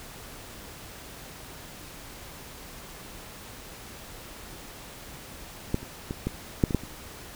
clicks, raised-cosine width 3 ms, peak -11 / -29 / -18 / -14 / -6 / -17 / -9 / -28 dBFS, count 8, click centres 5.744 / 5.83 / 6.109 / 6.27 / 6.638 / 6.708 / 6.747 / 6.836 s, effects pink hiss -44 dBFS RMS until 7.35 s

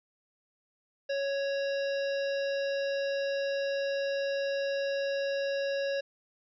harmonic tone, 554.4 Hz, C#5, in tune, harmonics 1 / 3 / 5 / 7 / 9 / 10, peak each -29 / -39 / -43 / -46 / -48 / -49 dBFS, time 1.09-6.01 s, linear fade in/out 10 ms, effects none

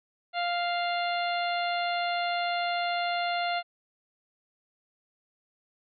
harmonic tone, 698.5 Hz, F5, in tune, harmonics 1 / 2 / 3 / 4 / 5 / 6, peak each -28 / -35 / -36 / -38 / -40 / -40 dBFS, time 0.33-3.63 s, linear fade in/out 50 ms, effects none

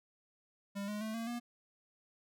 square tone with pitch steps, 200 / 209.1 / 218.6 / 228.5 / 238.9 Hz, G3 / G#3 / A3 / A#3 / A#3, +35 / +12 / -11 / -34 / +43 cents, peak -38 dBFS, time 0.75-1.4 s, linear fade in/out 20 ms, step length 130 ms, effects none

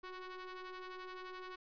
sawtooth ring-modulated tone, 371.4 Hz, F#4, 7 cents sharp, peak -39 dBFS, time 0.03-1.56 s, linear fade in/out 10 ms, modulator 737 Hz, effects resampled to 11025 Hz + 13-bit

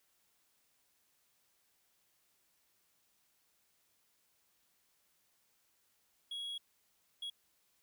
triangle tone bursts at uneven times, 3322 Hz, G#7, in tune, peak -38 dBFS, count 2, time 6.31-6.58 / 7.22-7.3 s, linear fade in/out 5 ms, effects white hiss -75 dBFS RMS until 7.82 s

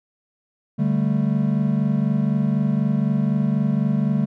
triangle chord, D suspended fourth, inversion none, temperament equal, 146.83 / 196 / 220 Hz, D3 / G3 / A3, 0 / 0 / 0 cents, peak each -20 dBFS, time 0.78-4.26 s, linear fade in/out 20 ms, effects none

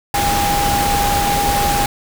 sine tone in noise, 811 Hz, G#5, 41 cents flat, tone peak -16 dBFS, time 0.14-1.86 s, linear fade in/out 2 ms, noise pink, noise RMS -19 dBFS, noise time 0.14-1.86 s, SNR 0 dB, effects none

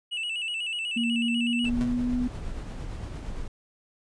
triangle tone with vibrato, 2782 Hz, F7, 7 cents flat, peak -27 dBFS, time 0.11-1.7 s, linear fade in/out 20 ms, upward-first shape square, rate 8.1 Hz, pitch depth 76 cents each way
sine tone with pitch glide, 233.7 to 247.3 Hz, A#3 to B3, +5 to +3 cents, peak -24 dBFS, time 0.96-2.28 s, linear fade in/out 10 ms, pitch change +98 cents, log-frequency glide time 1.24-2.15 s
brown noise with tremolo, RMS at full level -33 dBFS, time 1.64-3.48 s, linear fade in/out 5 ms, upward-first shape sine, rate 8.7 Hz, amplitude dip 30%
30% pulse tone with exponential decay, 125.7 Hz, B2, 31 cents sharp, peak -25 dBFS, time 1.81-1.99 s, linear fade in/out 0 ms, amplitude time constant 37 ms
effects resampled to 22050 Hz

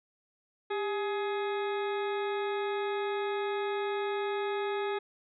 harmonic tone with a mistuned harmonic, 420 Hz, G#4, 19 cents sharp, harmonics 1 / 2 / 3 / 4 / 5 / 6 / 8 / 9, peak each -31 / -37 / -41 / -43 / -45 / -47 / -49 / -50 dBFS, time 0.7-4.99 s, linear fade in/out 10 ms, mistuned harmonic 1, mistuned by -79 cents, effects none

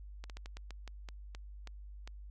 slowing click train, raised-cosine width 0.2 ms, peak -30 dBFS, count 11, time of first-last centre 0.24-2.075 s, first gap 58 ms, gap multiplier 1.24, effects added 50 Hz sine -46 dBFS peak until 2.3 s

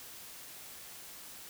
silence, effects white hiss -49 dBFS RMS until 1.49 s

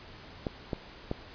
clicks, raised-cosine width 2 ms, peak -17 dBFS, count 3, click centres 0.468 / 0.732 / 1.114 s, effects pink hiss -49 dBFS RMS until 1.34 s + resampled to 11025 Hz

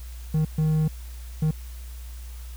triangle tone bursts at uneven times, 155.9 Hz, D#3, 4 cents sharp, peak -17 dBFS, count 3, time 0.34-0.45 / 0.58-0.88 / 1.42-1.51 s, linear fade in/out 5 ms, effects added 60 Hz sine -35 dBFS peak until 2.56 s + white hiss -50 dBFS RMS until 2.56 s

